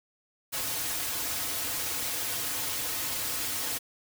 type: noise with comb filter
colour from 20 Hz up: white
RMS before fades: -32 dBFS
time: 0.52-3.79 s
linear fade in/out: 20 ms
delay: 5.1 ms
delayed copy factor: -0.9
effects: none